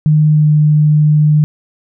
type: tone with pitch glide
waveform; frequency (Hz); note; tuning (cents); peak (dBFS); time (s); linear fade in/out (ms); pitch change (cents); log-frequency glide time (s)
sine; 152.8 to 151.13; D#3 to D3; -31 to +50; -6; 0.06-1.44; 0; -19; 0.28-0.5
effects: none